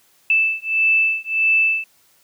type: beating tone pair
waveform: sine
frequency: 2637 / 2638.6 Hz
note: E7 / E7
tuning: 0 / +1 cents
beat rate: 1.6 Hz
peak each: -18 dBFS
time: 0.3-1.84 s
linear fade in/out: 2 ms
effects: white hiss -57 dBFS RMS until 2.23 s + high-pass 80 Hz 12 dB/octave